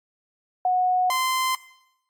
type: tone pair in turn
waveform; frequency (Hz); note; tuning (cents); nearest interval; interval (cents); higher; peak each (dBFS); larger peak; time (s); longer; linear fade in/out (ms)
sine / sawtooth; 733 / 1036.6; F#5 / C6; -16 / -16; tritone; 600; second; -18; neither; 0.65-1.1 / 1.1-1.55; neither; 2
effects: noise-tail reverb RT60 0.9 s tail -19 dB re dry + AAC 64 kbps